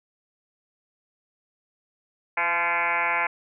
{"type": "tone with frequency modulation", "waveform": "sine", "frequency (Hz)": 1552, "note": "G6", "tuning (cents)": -18, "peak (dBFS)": -21, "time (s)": [2.37, 3.27], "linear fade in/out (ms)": 5, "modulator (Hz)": 174, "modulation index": 4.9, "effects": []}